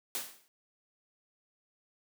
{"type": "noise with exponential decay", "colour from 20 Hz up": "white", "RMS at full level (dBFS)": -33, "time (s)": [0.15, 0.48], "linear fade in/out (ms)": 0, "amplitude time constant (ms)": 71, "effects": ["high-pass 200 Hz 12 dB/octave"]}